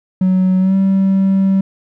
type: tone with pitch glide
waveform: triangle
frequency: 186 to 193 Hz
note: F#3 to G3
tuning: +9 to -27 cents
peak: -7 dBFS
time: 0.21-1.61 s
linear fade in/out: 5 ms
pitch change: +64 cents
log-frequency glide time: 0.59-0.75 s
effects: tanh soft clip ceiling -4 dBFS